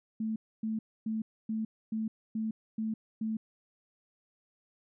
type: tone bursts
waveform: sine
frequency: 220 Hz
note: A3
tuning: in tune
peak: -30 dBFS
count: 8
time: 0.2-3.37 s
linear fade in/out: 5 ms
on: 160 ms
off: 270 ms
effects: none